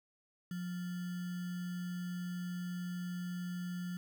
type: tone with sample-and-hold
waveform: sine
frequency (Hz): 178.3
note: F3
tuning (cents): +36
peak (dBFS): -37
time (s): 0.51-3.97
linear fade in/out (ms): 2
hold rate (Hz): 1575
effects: none